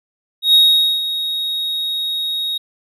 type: tone with ADSR envelope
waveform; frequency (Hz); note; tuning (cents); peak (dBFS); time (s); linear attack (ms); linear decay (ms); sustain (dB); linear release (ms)
triangle; 3762; A#7; +15; -5; 0.42-2.58; 120; 470; -12; 9
effects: none